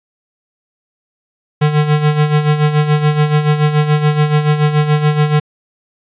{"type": "tone with tremolo", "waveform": "square", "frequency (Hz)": 150.3, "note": "D3", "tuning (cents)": 40, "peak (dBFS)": -8, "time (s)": [1.61, 5.4], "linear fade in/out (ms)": 10, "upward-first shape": "sine", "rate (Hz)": 7, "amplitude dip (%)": 65, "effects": ["resampled to 8000 Hz", "8-bit"]}